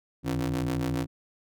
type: ring-modulated tone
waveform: 30% pulse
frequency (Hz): 61.9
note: B1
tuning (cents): +5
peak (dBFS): -21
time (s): 0.23-1.07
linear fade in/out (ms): 50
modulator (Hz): 213
effects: none